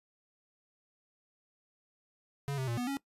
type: tone with pitch steps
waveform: square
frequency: 140.6 / 131.6 / 117.7 / 245.3 / 276.7 Hz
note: C#3 / C3 / A#2 / B3 / C#4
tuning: +25 / +10 / +17 / -12 / -3 cents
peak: -33 dBFS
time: 2.48-2.97 s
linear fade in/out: 0 ms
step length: 98 ms
effects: noise-tail reverb RT60 0.1 s tail -19 dB re dry + resampled to 32000 Hz